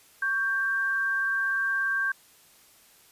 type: tone pair together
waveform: sine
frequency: 1117 / 1579.7 Hz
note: C#6 / G6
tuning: +13 / +13 cents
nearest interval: tritone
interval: 600 cents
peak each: -35 / -24 dBFS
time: 0.22-2.12 s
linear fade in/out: 5 ms
effects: white hiss -57 dBFS RMS until 3.11 s + resampled to 32000 Hz